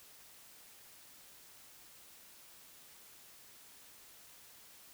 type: silence
effects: white hiss -58 dBFS RMS until 4.93 s